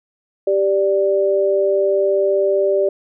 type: tone pair together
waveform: sine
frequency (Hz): 392.2 / 587.3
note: G4 / D5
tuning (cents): +1 / 0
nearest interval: perfect fifth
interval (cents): 699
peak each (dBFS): -16 / -16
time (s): 0.47-2.89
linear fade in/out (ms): 5
effects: none